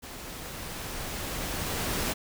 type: noise with level ramp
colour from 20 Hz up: pink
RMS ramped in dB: -42 to -29 dBFS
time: 0.02-2.14 s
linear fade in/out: 20 ms
effects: none